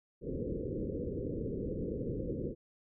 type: low-pass noise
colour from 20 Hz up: white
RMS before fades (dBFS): -37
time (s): 0.21-2.55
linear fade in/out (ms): 50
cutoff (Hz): 520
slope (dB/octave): 96
effects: none